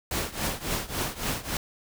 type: noise with tremolo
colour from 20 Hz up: pink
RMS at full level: -27 dBFS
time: 0.11-1.57 s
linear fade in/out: 2 ms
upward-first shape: triangle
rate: 3.6 Hz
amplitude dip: 90%
effects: none